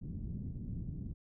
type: low-pass noise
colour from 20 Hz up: white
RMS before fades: -41 dBFS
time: 0.01-1.14 s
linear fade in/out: 20 ms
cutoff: 200 Hz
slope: 24 dB/octave
effects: none